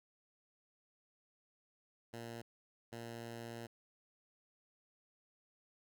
10% pulse tone bursts at uneven times, 116.54 Hz, A#2, in tune, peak -37 dBFS, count 2, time 2.13-2.42 / 2.92-3.67 s, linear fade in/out 10 ms, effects none

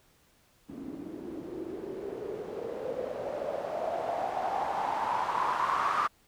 blue noise with low-pass filter sweep, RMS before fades -33 dBFS, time 0.68-6.08 s, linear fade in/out 20 ms, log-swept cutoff 270 to 1200 Hz, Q 6.3, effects pink hiss -65 dBFS RMS until 6.27 s

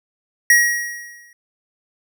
square tone with exponential decay, 1900 Hz, A#6, 33 cents sharp, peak -8 dBFS, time 0.5-1.33 s, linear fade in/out 2 ms, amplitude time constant 180 ms, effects none

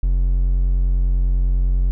triangle tone, 45.04 Hz, F#1, 46 cents flat, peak -12 dBFS, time 0.03-1.91 s, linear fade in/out 0 ms, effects none

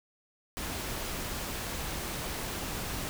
pink noise, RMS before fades -36 dBFS, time 0.57-3.09 s, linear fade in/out 0 ms, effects none

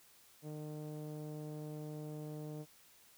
sawtooth tone with low-pass filter, 151.8 Hz, D#3, 42 cents flat, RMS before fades -45 dBFS, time 0.42-2.66 s, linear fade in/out 50 ms, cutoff 540 Hz, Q 1.5, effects white hiss -64 dBFS RMS until 3.17 s

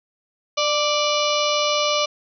harmonic tone with a mistuned harmonic, 587.3 Hz, D5, in tune, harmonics 1 / 2 / 4 / 5 / 6 / 7 / 8 / 9 / 10, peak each -22 / -24 / -28 / -26 / -30 / -29 / -34 / -31 / -31 dBFS, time 0.57-2.06 s, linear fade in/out 10 ms, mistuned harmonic 1, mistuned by +22 cents, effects none

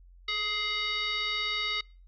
sine tone with frequency modulation, 2934 Hz, F#7, 15 cents flat, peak -28 dBFS, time 0.28-1.81 s, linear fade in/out 5 ms, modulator 836 Hz, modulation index 1.8, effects noise-tail reverb RT60 0.4 s tail -26 dB re dry + added 44 Hz sine -51 dBFS peak until 2.07 s

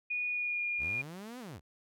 sine tone with pitch glide, 2458 to 2423 Hz, D#7 to D#7, -22 to -47 cents, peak -31 dBFS, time 0.1-1.02 s, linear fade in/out 10 ms, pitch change -25 cents, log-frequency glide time 0.3-0.64 s
sawtooth linear two-way sweep, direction up then down, 57 to 260 to 57 Hz, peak -39 dBFS, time 0.78-1.61 s, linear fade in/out 50 ms, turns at 1.39 s
effects none

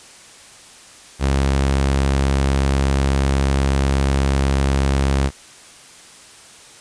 sawtooth tone, 68.2 Hz, C#2, 28 cents flat, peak -11 dBFS, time 1.19-5.31 s, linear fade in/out 50 ms, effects white hiss -43 dBFS RMS until 6.8 s + resampled to 22050 Hz

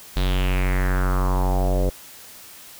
square tone with low-pass filter sweep, 46.3 Hz, F#1, 2 cents sharp, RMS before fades -20 dBFS, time 0.16-1.9 s, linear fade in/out 10 ms, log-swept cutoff 4000 to 520 Hz, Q 4.1, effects white hiss -43 dBFS RMS until 2.79 s

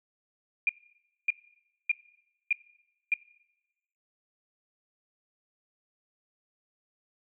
sine tone bursts, 2412 Hz, D7, 46 cents sharp, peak -21 dBFS, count 5, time 0.67-3.14 s, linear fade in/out 2 ms, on 22 ms, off 590 ms, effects noise-tail reverb RT60 1.0 s tail -22 dB re dry

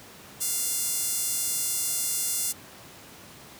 sawtooth tone with high-pass filter, 698.5 Hz, F5, in tune, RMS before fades -28 dBFS, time 0.4-2.53 s, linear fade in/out 20 ms, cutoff 8100 Hz, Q 1.2, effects pink hiss -47 dBFS RMS until 3.59 s + high-pass 100 Hz 12 dB/octave

